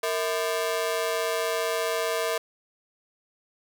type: ring-modulated tone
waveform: sawtooth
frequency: 554.4 Hz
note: C#5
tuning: in tune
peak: -18 dBFS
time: 0.03-2.38 s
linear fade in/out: 5 ms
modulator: 92.4 Hz
effects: none